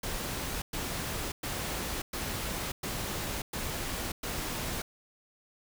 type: noise bursts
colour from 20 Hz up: pink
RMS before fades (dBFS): -35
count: 7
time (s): 0.03-4.82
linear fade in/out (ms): 5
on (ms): 590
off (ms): 110
effects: none